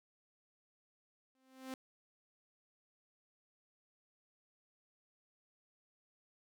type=tone with exponential growth; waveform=sawtooth; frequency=261.8 Hz; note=C4; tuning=1 cent sharp; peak=-36 dBFS; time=1.35-1.74 s; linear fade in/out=1 ms; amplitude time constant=84 ms; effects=none